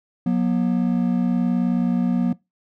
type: tone pair together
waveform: triangle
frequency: 181.4 / 240.3 Hz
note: F#3 / B3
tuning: -34 / -47 cents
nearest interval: perfect fourth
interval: 487 cents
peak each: -18 dBFS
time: 0.26-2.33 s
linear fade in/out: 5 ms
effects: noise-tail reverb RT60 0.2 s tail -21 dB re dry